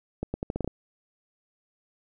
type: accelerating click train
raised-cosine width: 2 ms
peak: -16 dBFS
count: 8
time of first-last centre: 0.23-0.677 s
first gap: 110 ms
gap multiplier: 0.81
effects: none